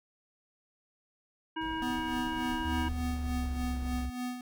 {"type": "harmonic tone", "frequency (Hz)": 320, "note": "D#4", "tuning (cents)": 49, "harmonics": [1, 3, 5, 7, 9], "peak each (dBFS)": [-36, -36, -40, -52, -43], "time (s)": [1.56, 2.89], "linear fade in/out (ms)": 10}
{"type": "noise", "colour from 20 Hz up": "brown", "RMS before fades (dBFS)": -44, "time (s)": [1.61, 4.06], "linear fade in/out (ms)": 5}
{"type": "tone with tremolo", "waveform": "square", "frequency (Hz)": 248.6, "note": "B3", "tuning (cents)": 12, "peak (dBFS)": -33, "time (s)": [1.82, 4.41], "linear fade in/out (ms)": 2, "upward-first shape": "sine", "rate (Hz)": 3.4, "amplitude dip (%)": 60}
{"type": "tone with pitch glide", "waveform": "sine", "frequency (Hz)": [75.6, 67.35], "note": ["D#2", "C#2"], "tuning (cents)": [-49, -49], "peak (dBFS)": -32, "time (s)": [2.65, 4.1], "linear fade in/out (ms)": 5, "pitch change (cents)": -200, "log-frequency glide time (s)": [3.02, 3.68]}
{"effects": []}